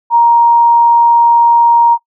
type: tone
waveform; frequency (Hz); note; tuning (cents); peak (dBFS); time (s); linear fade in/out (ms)
sine; 938; A#5; +11; -4; 0.1-1.98; 50
effects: noise-tail reverb RT60 0.1 s tail -22 dB re dry